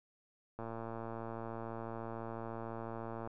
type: click train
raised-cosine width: 1 ms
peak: -29 dBFS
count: 307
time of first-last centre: 0.59-3.274 s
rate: 114 Hz
effects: none